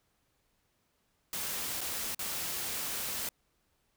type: noise with dropouts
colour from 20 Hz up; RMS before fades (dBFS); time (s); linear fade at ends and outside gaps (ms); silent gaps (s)
white; -36; 1.33-3.29; 2; 1.808-1.813 / 2.148-2.192
effects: pink hiss -75 dBFS RMS until 3.96 s